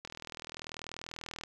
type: click train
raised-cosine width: 0.2 ms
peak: -24 dBFS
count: 57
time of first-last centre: 0.05-1.436 s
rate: 40.4 Hz
effects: none